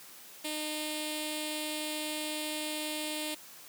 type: tone with notch filter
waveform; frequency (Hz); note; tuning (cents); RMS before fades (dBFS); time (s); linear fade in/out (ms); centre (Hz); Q
5% pulse; 305.4; D#4; -32; -36; 0.44-3.35; 10; 1400; 0.51
effects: white hiss -51 dBFS RMS until 3.68 s + high-pass 150 Hz 12 dB/octave